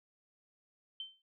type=tone with exponential decay; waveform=sine; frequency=3100 Hz; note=G7; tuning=20 cents flat; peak=-36 dBFS; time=1-1.22 s; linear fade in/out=2 ms; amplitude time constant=46 ms; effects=noise-tail reverb RT60 0.1 s tail -20 dB re dry